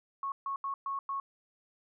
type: tone bursts at uneven times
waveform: sine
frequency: 1100 Hz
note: C#6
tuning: 14 cents flat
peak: -32 dBFS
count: 5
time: 0.23-0.32 / 0.46-0.56 / 0.64-0.74 / 0.86-0.99 / 1.09-1.2 s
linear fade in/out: 2 ms
effects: none